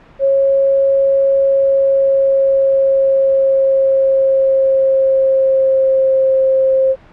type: tone with pitch glide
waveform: sine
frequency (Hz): 546 to 530.2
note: C#5 to C5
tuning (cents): -26 to +23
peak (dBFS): -9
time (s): 0.19-6.96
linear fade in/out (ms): 50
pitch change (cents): -51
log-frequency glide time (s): 1.47-6.38
effects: pink hiss -43 dBFS RMS until 7.12 s + low-pass 2000 Hz 12 dB/octave